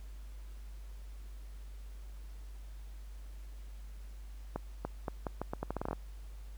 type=accelerating click train; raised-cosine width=1 ms; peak=-21 dBFS; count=14; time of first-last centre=4.56-5.93 s; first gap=290 ms; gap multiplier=0.8; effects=added 50 Hz sine -44 dBFS peak until 6.57 s + pink hiss -63 dBFS RMS until 6.57 s